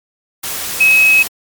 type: tone in noise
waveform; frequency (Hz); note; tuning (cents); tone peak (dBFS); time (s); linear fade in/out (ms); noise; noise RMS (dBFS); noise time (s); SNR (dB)
sine; 2559; D#7; +48; -6; 0.8-1.23; 10; white; -22; 0.43-1.28; +13
effects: MP3 96 kbps